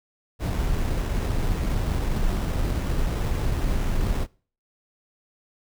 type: noise with sample-and-hold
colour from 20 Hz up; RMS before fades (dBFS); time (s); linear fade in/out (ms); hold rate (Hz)
brown; -24; 0.39-4.27; 50; 4410
effects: noise-tail reverb RT60 0.4 s tail -23 dB re dry